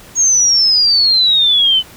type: exponential sweep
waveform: sine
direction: down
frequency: 6640 to 3000 Hz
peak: -8 dBFS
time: 0.15-1.83 s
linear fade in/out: 50 ms
effects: pink hiss -39 dBFS RMS until 1.96 s